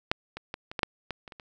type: clicks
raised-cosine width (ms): 0.3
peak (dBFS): -7 / -21 / -18 / -23 / -14 / -7 / -17 / -27 / -28 / -28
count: 10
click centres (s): 0.115 / 0.37 / 0.541 / 0.715 / 0.792 / 0.832 / 1.107 / 1.278 / 1.322 / 1.398
effects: none